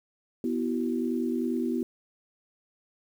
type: chord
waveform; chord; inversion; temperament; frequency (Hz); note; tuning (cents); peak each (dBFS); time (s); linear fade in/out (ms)
sine; B suspended fourth; none; equal with one note detuned; 246.9 / 329.6 / 379.5; B3 / E4 / F#4; 0 / 0 / +44; -28 / -31 / -33; 0.44-1.83; 2
effects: 9-bit